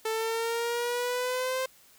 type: exponential sweep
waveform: sawtooth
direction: up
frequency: 440 to 523.3 Hz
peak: -24 dBFS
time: 0.05-1.66 s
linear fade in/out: 5 ms
effects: white hiss -58 dBFS RMS until 1.98 s